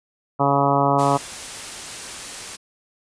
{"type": "harmonic tone", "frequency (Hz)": 140.2, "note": "C#3", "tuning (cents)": 20, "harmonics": [1, 2, 3, 4, 5, 6, 7, 8, 9], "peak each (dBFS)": [-24, -24, -26, -24, -22, -24, -23, -25, -27], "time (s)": [0.39, 1.18], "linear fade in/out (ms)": 20}
{"type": "noise", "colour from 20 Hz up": "white", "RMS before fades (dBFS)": -33, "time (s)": [0.98, 2.57], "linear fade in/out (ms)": 20}
{"effects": ["resampled to 22050 Hz"]}